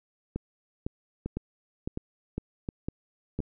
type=two click trains; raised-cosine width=3 ms; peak=-19 / -18 dBFS; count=4 / 7; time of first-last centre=1.26-3.403 / 0.36-3.39 s; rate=1.4 / 1.98 Hz; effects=none